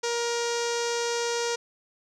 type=tone with low-pass filter; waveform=sawtooth; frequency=471.6 Hz; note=A#4; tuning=20 cents sharp; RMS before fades=-28 dBFS; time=0.03-1.56 s; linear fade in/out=10 ms; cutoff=6200 Hz; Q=3.3; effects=none